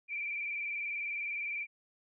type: tone with vibrato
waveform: sine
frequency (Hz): 2349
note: D7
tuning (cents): 0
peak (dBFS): -34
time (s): 0.08-1.67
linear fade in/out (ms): 50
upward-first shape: square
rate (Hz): 20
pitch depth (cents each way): 39
effects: none